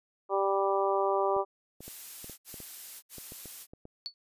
harmonic tone, 196 Hz, G3, in tune, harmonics 2 / 3 / 4 / 5 / 6, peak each -29 / -31 / -32 / -33 / -34 dBFS, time 0.29-1.45 s, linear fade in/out 50 ms
clicks, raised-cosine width 2 ms, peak -33 dBFS, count 12, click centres 1.365 / 1.806 / 1.88 / 2.244 / 2.297 / 2.542 / 2.603 / 3.183 / 3.321 / 3.457 / 3.735 / 3.854 s
blue noise bursts, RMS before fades -43 dBFS, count 3, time 1.8-3.67 s, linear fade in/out 50 ms, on 580 ms, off 65 ms
sine tone with exponential decay, 4452 Hz, C#8, 7 cents sharp, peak -30 dBFS, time 4.06-4.14 s, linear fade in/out 0 ms, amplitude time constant 17 ms
effects resampled to 32000 Hz

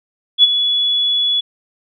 sine tone with ADSR envelope, 3404 Hz, G#7, 42 cents sharp, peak -3 dBFS, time 0.38-1.41 s, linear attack 54 ms, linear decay 26 ms, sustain -10 dB, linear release 14 ms, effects none

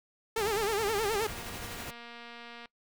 sawtooth tone with vibrato, 425 Hz, G#4, 40 cents sharp, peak -24 dBFS, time 0.36-1.27 s, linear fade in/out 5 ms, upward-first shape sine, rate 9.5 Hz, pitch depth 130 cents each way
pink noise with tremolo, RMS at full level -40 dBFS, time 0.37-1.91 s, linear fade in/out 10 ms, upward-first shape sine, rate 12 Hz, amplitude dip 30%
click train, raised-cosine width 0.3 ms, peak -31 dBFS, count 326, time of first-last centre 1.28-2.657 s, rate 236 Hz
effects noise-tail reverb RT60 0.1 s tail -22 dB re dry

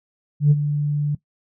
sine tone with ADSR envelope, 146.83 Hz, D3, in tune, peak -7 dBFS, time 0.4-1.15 s, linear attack 110 ms, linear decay 38 ms, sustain -11 dB, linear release 5 ms, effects noise-tail reverb RT60 0.1 s tail -18 dB re dry + tanh soft clip ceiling -7 dBFS

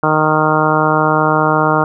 harmonic tone, 154.8 Hz, D#3, 9 cents flat, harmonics 1 / 2 / 3 / 4 / 5 / 6 / 7 / 8 / 9, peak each -19 / -19 / -19 / -19 / -19 / -19 / -19 / -19 / -19 dBFS, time 0.03-1.84 s, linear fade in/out 2 ms, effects none

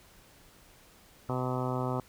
harmonic tone, 127.3 Hz, C3, 47 cents flat, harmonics 1 / 2 / 3 / 4 / 5 / 6 / 7 / 8 / 9 / 10, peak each -33 / -36 / -38 / -39 / -40 / -41 / -41 / -42 / -43 / -43 dBFS, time 1.29-2 s, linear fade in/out 2 ms, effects pink hiss -58 dBFS RMS until 2.08 s

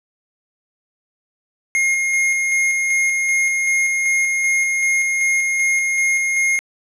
square tone with tremolo, 2140 Hz, C7, 38 cents sharp, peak -15 dBFS, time 1.75-6.59 s, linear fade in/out 0 ms, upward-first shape square, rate 2.6 Hz, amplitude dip 25%, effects low-pass 10000 Hz 12 dB/octave + 9-bit

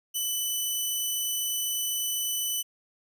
10% pulse tone, 2992 Hz, F#7, 19 cents sharp, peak -19 dBFS, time 0.14-2.63 s, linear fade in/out 20 ms, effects none

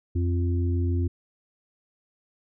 harmonic tone, 87.31 Hz, F2, in tune, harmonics 1 / 3 / 4, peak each -22 / -32 / -34 dBFS, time 0.15-1.08 s, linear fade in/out 10 ms, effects none

